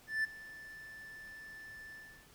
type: tone with ADSR envelope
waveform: triangle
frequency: 1760 Hz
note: A6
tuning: in tune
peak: -27 dBFS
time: 0.07-2.28 s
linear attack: 170 ms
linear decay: 14 ms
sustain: -19 dB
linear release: 340 ms
effects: pink hiss -61 dBFS RMS until 2.34 s